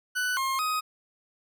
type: tone with pitch steps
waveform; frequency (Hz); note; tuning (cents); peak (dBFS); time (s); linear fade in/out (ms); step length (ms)
40% pulse; 1491 / 1068 / 1255; F#6 / C6 / D#6; +13 / +35 / +15; -25; 0.15-0.81; 20; 220
effects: none